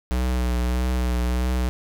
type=tone with vibrato; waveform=square; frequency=61.74 Hz; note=B1; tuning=in tune; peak=-21 dBFS; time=0.11-1.69 s; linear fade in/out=0 ms; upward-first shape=triangle; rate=1.6 Hz; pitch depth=38 cents each way; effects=none